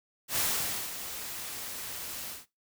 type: noise with ADSR envelope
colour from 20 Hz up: white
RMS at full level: -28 dBFS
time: 0.28-2.46 s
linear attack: 92 ms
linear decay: 530 ms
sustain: -11 dB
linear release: 170 ms
effects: noise-tail reverb RT60 0.2 s tail -18 dB re dry